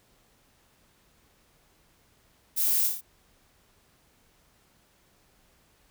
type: noise with echo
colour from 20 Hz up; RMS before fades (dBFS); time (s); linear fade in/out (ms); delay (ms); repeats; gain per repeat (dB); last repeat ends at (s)
violet; -27; 2.56-2.88; 20; 27; 5; -3; 3.015
effects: pink hiss -64 dBFS RMS until 5.9 s